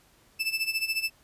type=tone with tremolo; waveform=30% pulse; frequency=2637 Hz; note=E7; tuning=in tune; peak=-21 dBFS; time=0.39-1.1 s; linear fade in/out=20 ms; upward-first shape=sine; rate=14 Hz; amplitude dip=80%; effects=pink hiss -61 dBFS RMS until 1.23 s + resampled to 32000 Hz